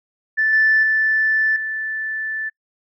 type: tone with level steps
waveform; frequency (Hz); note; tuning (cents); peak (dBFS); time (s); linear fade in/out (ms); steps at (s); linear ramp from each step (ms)
sine; 1757; A6; -3; -14 / -11 / -14 / -22; 0.37-2.5; 20; 0.53 / 0.83 / 1.56; 2
effects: noise-tail reverb RT60 0.1 s tail -26 dB re dry + tanh soft clip ceiling -7 dBFS